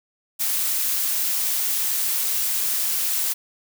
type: noise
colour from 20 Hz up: blue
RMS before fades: -23 dBFS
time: 0.39-3.34 s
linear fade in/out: 20 ms
effects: none